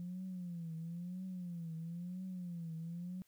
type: tone with vibrato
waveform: sine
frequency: 174.1 Hz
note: F3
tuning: 5 cents flat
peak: -40 dBFS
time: 0-3.22 s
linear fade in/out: 0 ms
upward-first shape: triangle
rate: 1 Hz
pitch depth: 140 cents each way
effects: tanh soft clip ceiling -36 dBFS + white hiss -74 dBFS RMS until 3.27 s